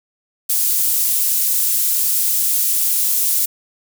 pink high-pass noise, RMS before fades -17 dBFS, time 0.49-3.46 s, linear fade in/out 10 ms, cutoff 11000 Hz, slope 12 dB/octave, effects none

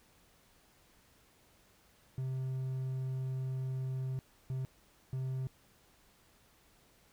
triangle tone bursts at uneven times, 130.81 Hz, C3, in tune, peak -32 dBFS, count 3, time 2.18-4.19 / 4.5-4.65 / 5.13-5.47 s, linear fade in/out 0 ms, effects pink hiss -66 dBFS RMS until 7.12 s

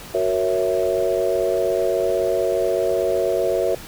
sine chord, F# dominant seventh, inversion none, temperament equal, 370 / 466.2 / 554.4 / 659.3 Hz, F#4 / A#4 / C#5 / E5, 0 / 0 / 0 / 0 cents, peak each -23 dBFS, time 0.14-3.75 s, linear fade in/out 5 ms, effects pink hiss -38 dBFS RMS until 3.87 s

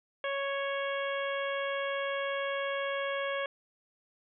harmonic tone with a mistuned harmonic, 554.4 Hz, C#5, in tune, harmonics 1 / 2 / 3 / 4 / 5 / 6, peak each -33 / -38 / -38 / -41 / -44 / -44 dBFS, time 0.24-3.46 s, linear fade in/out 2 ms, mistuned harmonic 6, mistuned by -24 cents, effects none

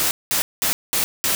white noise bursts, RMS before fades -20 dBFS, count 5, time 0-1.35 s, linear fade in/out 0 ms, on 110 ms, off 200 ms, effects none

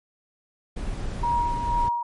brown noise, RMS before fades -29 dBFS, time 0.76-1.89 s, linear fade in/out 10 ms
sine tone with tremolo, 950 Hz, A#5, 33 cents sharp, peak -20 dBFS, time 1.23-2.03 s, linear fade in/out 5 ms, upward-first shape sine, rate 2.1 Hz, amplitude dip 55%
effects MP3 48 kbps

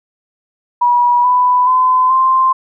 sine tone with pitch steps, 969 / 993.9 / 1019.5 / 1045.8 Hz, B5 / B5 / C6 / C6, -33 / +11 / -45 / -1 cents, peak -8 dBFS, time 0.81-2.53 s, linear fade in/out 10 ms, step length 430 ms, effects none

